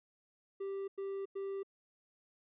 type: tone bursts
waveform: triangle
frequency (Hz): 392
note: G4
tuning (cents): 0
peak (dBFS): -35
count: 3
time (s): 0.6-1.632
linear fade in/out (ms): 10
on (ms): 280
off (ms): 96
effects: resampled to 8000 Hz